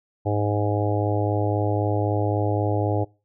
harmonic tone, 103.83 Hz, G#2, in tune, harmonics 1 / 3 / 4 / 5 / 6 / 7 / 8, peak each -23 / -28 / -29 / -30 / -31 / -31 / -32 dBFS, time 0.25-3.05 s, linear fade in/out 20 ms, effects noise-tail reverb RT60 0.3 s tail -23 dB re dry

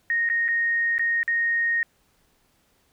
sine tone with dropouts, 1860 Hz, A#6, 4 cents flat, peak -20 dBFS, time 0.1-1.83 s, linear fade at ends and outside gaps 1 ms, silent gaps 0.29-0.299 / 0.481-0.486 / 0.982-0.994 / 1.231-1.278 s, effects pink hiss -65 dBFS RMS until 2.92 s

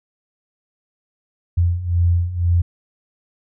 sine beating tone pair, 85.4 / 87.4 Hz, F2 / F2, -38 / +2 cents, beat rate 2 Hz, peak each -20 / -16 dBFS, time 1.57-2.62 s, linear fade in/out 10 ms, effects none

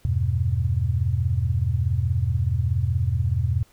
sine chord, E minor, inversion none, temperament just, 82.41 / 98.89 / 123.61 Hz, E2 / G2 / B2, 0 / +16 / +2 cents, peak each -24 dBFS, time 0.05-3.63 s, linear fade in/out 0 ms, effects pink hiss -58 dBFS RMS until 3.72 s

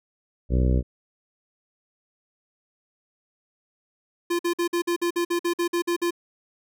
harmonic tone, 63 Hz, B1, 35 cents sharp, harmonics 1 / 2 / 3 / 4 / 5 / 6 / 7 / 8 / 9, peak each -19 / -25 / -29 / -31 / -33 / -35 / -36 / -37 / -38 dBFS, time 0.49-0.83 s, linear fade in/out 50 ms
square tone bursts, 345.5 Hz, F4, 19 cents flat, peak -22 dBFS, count 13, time 4.3-6.108 s, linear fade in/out 10 ms, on 92 ms, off 51 ms
effects none

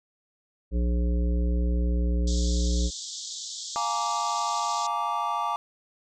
harmonic tone, 59.6 Hz, A#1, 39 cents sharp, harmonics 1 / 3 / 5 / 7 / 9, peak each -22 / -32 / -36 / -39 / -41 dBFS, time 0.71-2.91 s, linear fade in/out 50 ms
white band-pass noise, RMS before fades -37 dBFS, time 2.27-4.87 s, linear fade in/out 5 ms, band 3300 to 7600 Hz, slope 96 dB/octave
triangle chord, Bb dominant seventh, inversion second, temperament just, 699.2 / 839.1 / 932.3 / 1165.4 Hz, F5 / Ab5 / Bb5 / D6, +2 / +18 / 0 / -14 cents, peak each -32 / -30 / -29 / -27 dBFS, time 3.76-5.56 s, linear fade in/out 0 ms
effects none

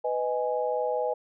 sine chord, G# minor, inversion first, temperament just, 498.4 / 623 / 830.6 Hz, B4 / D#5 / G#5, +16 / +2 / 0 cents, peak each -28 / -30 / -31 dBFS, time 0.04-1.14 s, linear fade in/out 10 ms, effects none

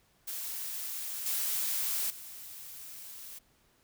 blue noise with level steps, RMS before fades -38 / -32 / -46 dBFS, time 0.27-3.39 s, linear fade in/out 10 ms, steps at 1.26 / 2.1 s, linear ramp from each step 2 ms, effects pink hiss -68 dBFS RMS until 3.83 s

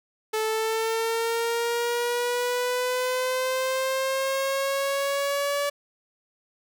sawtooth linear sweep, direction up, 434.8 to 574 Hz, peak -20 dBFS, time 0.33-5.7 s, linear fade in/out 10 ms, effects none

